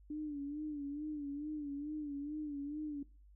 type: tone with vibrato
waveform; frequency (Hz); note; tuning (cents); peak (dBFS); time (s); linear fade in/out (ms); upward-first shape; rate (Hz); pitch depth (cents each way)
sine; 293.7; D4; 0; -38; 0.1-3.03; 5; sine; 2.3; 76
effects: noise-tail reverb RT60 0.3 s tail -18 dB re dry + added 50 Hz sine -58 dBFS peak until 3.35 s